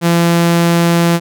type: tone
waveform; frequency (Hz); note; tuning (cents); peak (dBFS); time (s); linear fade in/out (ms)
sawtooth; 170; F3; -46; -5; 0.01-1.2; 50
effects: none